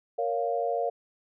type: chord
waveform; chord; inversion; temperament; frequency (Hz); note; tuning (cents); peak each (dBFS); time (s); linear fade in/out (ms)
sine; Bb minor; none; just; 466.2 / 559.4 / 699.2; Bb4 / Db5 / F5; 0 / +16 / +2; -30 / -31 / -29; 0.18-0.9; 10
effects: none